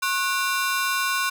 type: ring-modulated tone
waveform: sawtooth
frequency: 1279 Hz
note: D#6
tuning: 47 cents sharp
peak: -15 dBFS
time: 0.02-1.3 s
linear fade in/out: 10 ms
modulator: 196 Hz
effects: none

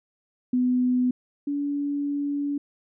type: tone pair in turn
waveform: sine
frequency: 250.3 / 286.2 Hz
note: B3 / D4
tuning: +23 / -45 cents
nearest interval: major second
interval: 232 cents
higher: second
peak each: -19 / -24 dBFS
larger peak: first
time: 0.53-1.11 / 1.47-2.58 s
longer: second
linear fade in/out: 5 ms
effects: none

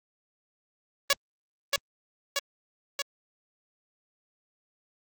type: tone with echo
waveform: 5% pulse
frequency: 562 Hz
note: C#5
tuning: 24 cents sharp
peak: -8 dBFS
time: 1.1-1.13 s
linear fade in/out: 2 ms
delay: 630 ms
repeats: 3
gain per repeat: -3 dB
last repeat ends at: 3.02 s
effects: Opus 32 kbps

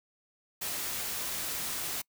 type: noise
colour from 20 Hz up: white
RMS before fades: -35 dBFS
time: 0.61-2.02 s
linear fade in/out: 10 ms
effects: noise-tail reverb RT60 0.1 s tail -26 dB re dry

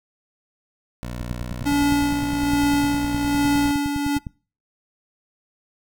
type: tone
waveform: 15% pulse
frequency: 60.5 Hz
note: B1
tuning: 35 cents flat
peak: -23 dBFS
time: 1.03-3.71 s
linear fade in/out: 0 ms
type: click train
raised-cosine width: 5 ms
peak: -17 dBFS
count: 31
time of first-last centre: 1.21-4.268 s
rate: 9.81 Hz
type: tone with tremolo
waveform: square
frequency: 286.2 Hz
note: D4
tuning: 45 cents flat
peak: -17 dBFS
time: 1.65-4.19 s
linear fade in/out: 20 ms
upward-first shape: sine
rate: 1.2 Hz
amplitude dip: 50%
effects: noise-tail reverb RT60 0.4 s tail -25 dB re dry

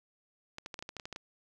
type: clicks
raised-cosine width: 0.2 ms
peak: -24 dBFS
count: 11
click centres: 0.584 / 0.661 / 0.742 / 0.791 / 0.825 / 0.891 / 0.967 / 0.998 / 1.055 / 1.127 / 1.161 s
effects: none

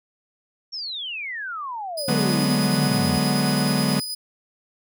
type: exponential sweep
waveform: sine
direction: down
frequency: 5588 to 77.78 Hz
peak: -28 dBFS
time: 0.72-3.19 s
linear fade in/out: 20 ms
type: tone with tremolo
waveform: sawtooth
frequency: 4978 Hz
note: D#8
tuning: in tune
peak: -24 dBFS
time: 1.97-4.15 s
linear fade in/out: 10 ms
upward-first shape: square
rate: 9.4 Hz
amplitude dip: 25%
type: chord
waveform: 45% pulse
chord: G# half-diminished seventh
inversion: second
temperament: equal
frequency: 146.83 / 185 / 207.7 / 246.9 Hz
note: D3 / F#3 / G#3 / B3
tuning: 0 / 0 / 0 / 0 cents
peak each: -25 dBFS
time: 2.08-4 s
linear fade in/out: 5 ms
effects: none

